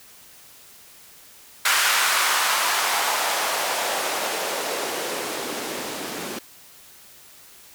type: noise with band-pass filter sweep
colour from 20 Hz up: blue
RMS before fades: -24 dBFS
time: 1.65-6.39 s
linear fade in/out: 5 ms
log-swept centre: 1400 to 260 Hz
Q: 1.5
effects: white hiss -48 dBFS RMS until 7.74 s